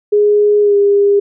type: tone with pitch glide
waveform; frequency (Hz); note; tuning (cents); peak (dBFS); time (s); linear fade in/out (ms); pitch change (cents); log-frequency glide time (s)
sine; 415.3 to 403.9; G#4 to G#4; 0 to -48; -7; 0.12-1.2; 10; -48; 0.61-0.76
effects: none